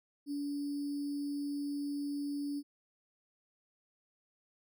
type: tone with sample-and-hold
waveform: sine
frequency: 286.7 Hz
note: D4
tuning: 42 cents flat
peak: -34 dBFS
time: 0.26-2.63 s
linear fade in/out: 50 ms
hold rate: 4900 Hz
effects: none